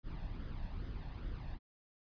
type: noise with flanger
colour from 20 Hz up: brown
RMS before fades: -42 dBFS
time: 0.03-1.59 s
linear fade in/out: 50 ms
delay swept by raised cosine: 0.58 to 1.17 ms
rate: 2.4 Hz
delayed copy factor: +0.55
effects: resampled to 11025 Hz